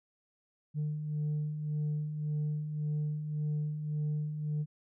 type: beating tone pair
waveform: sine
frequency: 149 / 150.8 Hz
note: D3 / D3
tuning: +25 / +46 cents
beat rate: 1.8 Hz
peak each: -38 / -30 dBFS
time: 0.74-4.66 s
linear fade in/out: 50 ms
effects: tanh soft clip ceiling -28 dBFS